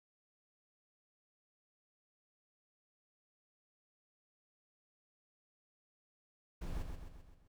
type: noise with echo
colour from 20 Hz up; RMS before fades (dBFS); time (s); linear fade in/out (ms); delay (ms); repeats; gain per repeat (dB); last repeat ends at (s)
brown; -41; 6.61-6.83; 10; 130; 5; -5; 7.48
effects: none